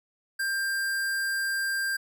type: tone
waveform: square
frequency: 1589 Hz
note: G6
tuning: 23 cents sharp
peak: -27 dBFS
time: 0.39-1.97 s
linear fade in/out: 10 ms
effects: none